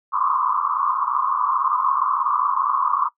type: band-pass noise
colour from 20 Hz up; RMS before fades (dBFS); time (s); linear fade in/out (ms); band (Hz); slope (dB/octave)
white; -21; 0.12-3.09; 20; 1000 to 1200; 96
effects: noise-tail reverb RT60 0.1 s tail -18 dB re dry

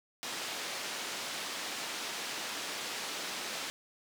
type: band-pass noise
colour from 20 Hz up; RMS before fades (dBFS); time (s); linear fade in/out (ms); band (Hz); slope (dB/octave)
white; -39; 0.23-3.7; 0; 230 to 5200; 12
effects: none

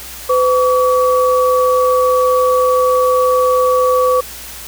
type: tone pair together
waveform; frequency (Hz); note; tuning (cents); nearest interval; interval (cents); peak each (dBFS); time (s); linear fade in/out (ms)
sine; 507 / 1139.6; B4 / C#6; +45 / +48; octave + major second; 1403; -11 / -14; 0.29-4.21; 10
effects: added 60 Hz sine -39 dBFS peak until 4.67 s + white hiss -31 dBFS RMS until 4.67 s

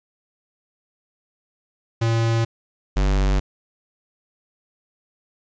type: tone pair in turn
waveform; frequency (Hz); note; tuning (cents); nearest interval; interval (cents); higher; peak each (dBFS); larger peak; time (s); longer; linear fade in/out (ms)
square; 114.5 / 48.45; A#2 / G1; -31 / -20; octave + minor third; 1489; first; -18 / -17; second; 2.01-2.45 / 2.96-3.4; neither; 10
effects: resampled to 16000 Hz + 9-bit

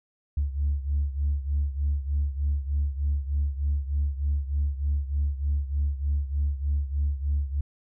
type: beating tone pair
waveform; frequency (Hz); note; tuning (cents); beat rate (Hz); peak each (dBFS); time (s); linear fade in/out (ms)
sine; 70.6 / 73.9; C#2 / D2; +32 / +11; 3.3; -24 / -28; 0.37-7.61; 5
effects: tanh soft clip ceiling -18 dBFS

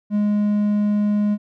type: tone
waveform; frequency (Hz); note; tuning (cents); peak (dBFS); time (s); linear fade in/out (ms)
triangle; 207.7; G#3; 0; -14; 0.1-1.38; 50
effects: none

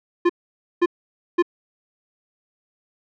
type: tone bursts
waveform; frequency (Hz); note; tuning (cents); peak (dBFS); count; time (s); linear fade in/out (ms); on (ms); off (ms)
square; 349.2; F4; 0; -14; 3; 0.25-1.425; 10; 45; 520
effects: low-pass 2000 Hz 12 dB/octave

